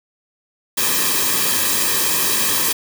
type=noise with comb filter; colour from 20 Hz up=white; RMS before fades=-18 dBFS; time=0.77-2.73 s; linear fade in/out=10 ms; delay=1.4 ms; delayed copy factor=-0.75; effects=none